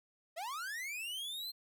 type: linear sweep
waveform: 45% pulse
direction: up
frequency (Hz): 607 to 4196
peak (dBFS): -39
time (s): 0.36-1.52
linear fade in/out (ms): 20
effects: none